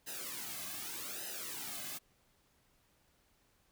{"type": "noise with flanger", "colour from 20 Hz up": "white", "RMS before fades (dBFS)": -43, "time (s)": [0.06, 1.99], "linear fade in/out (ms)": 20, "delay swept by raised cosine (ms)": [0.88, 2.18], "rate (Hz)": 0.84, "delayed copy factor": -0.9, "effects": ["pink hiss -72 dBFS RMS until 3.71 s"]}